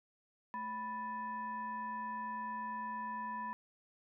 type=tone with frequency modulation; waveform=sine; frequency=987.8 Hz; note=B5; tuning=in tune; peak=-38 dBFS; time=0.54-3.53 s; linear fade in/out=0 ms; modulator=770 Hz; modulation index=0.62; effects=none